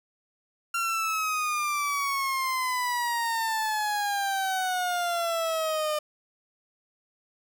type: exponential sweep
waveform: 30% pulse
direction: down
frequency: 1379 to 602 Hz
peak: -23 dBFS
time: 0.74-5.99 s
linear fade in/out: 5 ms
effects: none